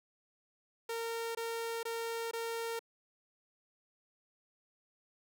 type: tone bursts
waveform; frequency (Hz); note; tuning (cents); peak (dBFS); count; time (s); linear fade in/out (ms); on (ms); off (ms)
sawtooth; 459.6; A#4; -25; -32; 4; 0.89-2.793; 5; 460; 21
effects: none